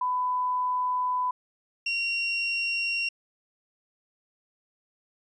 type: tone pair in turn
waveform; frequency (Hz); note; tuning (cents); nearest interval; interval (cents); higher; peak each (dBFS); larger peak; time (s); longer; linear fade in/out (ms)
sine / 35% pulse; 1000 / 2751; B5 / F7; +21 / -27; octave + tritone; 1752; second; -24; neither; 0.01-1.31 / 1.86-3.09; first; 5
effects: resampled to 22050 Hz